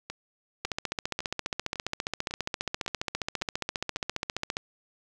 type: two click trains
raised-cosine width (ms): 0.2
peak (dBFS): -12 / -19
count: 59 / 8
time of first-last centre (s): 0.65-4.569 / 0.1-3.967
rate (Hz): 14.8 / 1.81
effects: none